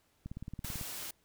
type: click train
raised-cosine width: 5 ms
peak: -29 dBFS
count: 11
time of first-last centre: 0.26-0.812 s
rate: 18.1 Hz
type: noise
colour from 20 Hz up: white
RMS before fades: -42 dBFS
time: 0.64-1.11 s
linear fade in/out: 5 ms
effects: pink hiss -72 dBFS RMS until 1.24 s